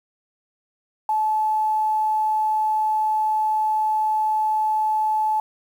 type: tone with quantisation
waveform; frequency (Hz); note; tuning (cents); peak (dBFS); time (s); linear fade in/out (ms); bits
sine; 864; A5; -32; -18; 1.09-5.4; 2; 8
effects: none